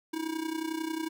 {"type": "tone with amplitude modulation", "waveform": "square", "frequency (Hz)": 320.5, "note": "E4", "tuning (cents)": -49, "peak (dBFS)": -29, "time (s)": [0.13, 1.09], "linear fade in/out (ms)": 10, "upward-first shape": "sine", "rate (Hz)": 31.1, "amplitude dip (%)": 75, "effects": []}